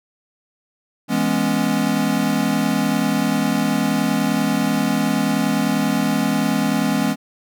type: chord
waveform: square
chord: C# minor seventh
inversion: first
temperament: equal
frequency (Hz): 164.81 / 207.7 / 246.9 / 277.2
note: E3 / G#3 / B3 / C#4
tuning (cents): 0 / 0 / 0 / 0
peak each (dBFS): -26 / -22 / -23 / -23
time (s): 1.08-7.16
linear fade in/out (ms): 50
effects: none